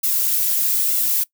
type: noise with flanger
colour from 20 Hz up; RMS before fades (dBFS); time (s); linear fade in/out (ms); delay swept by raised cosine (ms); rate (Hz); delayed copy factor
violet; -19; 0.03-1.24; 10; 1.4 to 5.1; 1.1; +0.95
effects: noise-tail reverb RT60 0.1 s tail -21 dB re dry